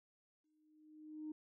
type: tone with exponential growth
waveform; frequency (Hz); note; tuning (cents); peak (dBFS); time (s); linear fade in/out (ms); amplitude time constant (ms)
sine; 307.7; D#4; -19; -40; 0.44-1.32; 5; 190
effects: tanh soft clip ceiling -38 dBFS